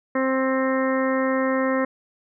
harmonic tone, 263.4 Hz, C4, 12 cents sharp, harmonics 1 / 2 / 3 / 4 / 5 / 6 / 7 / 8, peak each -23 / -23 / -37 / -29 / -32 / -38 / -30 / -38 dBFS, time 0.15-1.85 s, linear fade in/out 5 ms, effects none

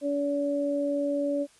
sine tone pair together, 285.1 / 571.1 Hz, C#4 / D5, +49 / -49 cents, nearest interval octave, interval 1202 cents, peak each -28 / -27 dBFS, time 0.01-1.47 s, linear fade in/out 50 ms, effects white hiss -59 dBFS RMS until 1.59 s + resampled to 24000 Hz

